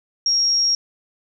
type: tone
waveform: sine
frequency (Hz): 5588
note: F8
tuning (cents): 0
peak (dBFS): -15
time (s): 0.26-0.75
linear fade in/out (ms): 2
effects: none